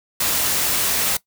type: noise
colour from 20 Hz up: white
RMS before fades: -20 dBFS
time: 0.2-1.17 s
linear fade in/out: 5 ms
effects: noise-tail reverb RT60 0.1 s tail -19 dB re dry